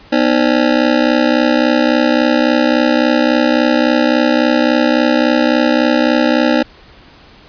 25% pulse ring-modulated tone, 277.2 Hz, C#4, in tune, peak -3 dBFS, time 0.12-6.63 s, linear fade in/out 10 ms, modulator 31.8 Hz, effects pink hiss -42 dBFS RMS until 7.48 s + resampled to 11025 Hz

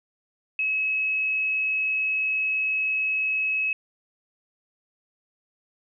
sine tone, 2571 Hz, E7, 44 cents flat, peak -22 dBFS, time 0.59-3.73 s, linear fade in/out 2 ms, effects none

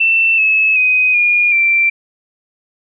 sine tone with pitch steps, 2677 / 2592 / 2509 / 2429 / 2352 Hz, E7 / E7 / D#7 / D#7 / D7, +26 / -30 / +14 / -42 / +2 cents, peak -9 dBFS, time 0-1.9 s, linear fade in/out 10 ms, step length 380 ms, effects none

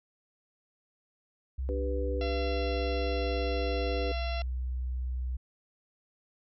sine tone with pitch glide, 65.4 to 62.88 Hz, C2 to B1, 0 to +32 cents, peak -30 dBFS, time 1.58-5.37 s, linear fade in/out 10 ms, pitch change -68 cents, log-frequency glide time 2.43-3.74 s
sine chord, G major, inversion second, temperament equal, 293.7 / 392 / 493.9 Hz, D4 / G4 / B4, 0 / 0 / 0 cents, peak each -39 / -37 / -34 dBFS, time 1.69-4.12 s, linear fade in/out 0 ms
harmonic tone, 680 Hz, F5, 46 cents flat, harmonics 1 / 2 / 3 / 4 / 5 / 6 / 7 / 8, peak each -37 / -46 / -46 / -42 / -47 / -46 / -54 / -50 dBFS, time 2.21-4.42 s, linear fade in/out 2 ms
effects none

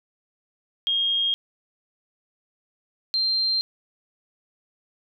sine tone pair in turn, 3244 / 4160 Hz, G#7 / C8, -41 / -11 cents, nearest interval major third, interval 430 cents, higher second, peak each -20 dBFS, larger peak neither, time 0.87-1.34 / 3.14-3.61 s, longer neither, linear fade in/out 0 ms, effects none

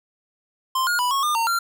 square tone with pitch steps, 1045 / 1431 / 987 / 1098 / 1207 / 916 / 1378 Hz, C6 / F6 / B5 / C#6 / D6 / A#5 / F6, -2 / +42 / -1 / -17 / +47 / -31 / -24 cents, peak -20 dBFS, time 0.75-1.59 s, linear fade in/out 5 ms, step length 120 ms, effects none

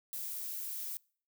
violet noise, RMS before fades -40 dBFS, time 0.13-0.97 s, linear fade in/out 0 ms, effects noise-tail reverb RT60 0.5 s tail -26 dB re dry

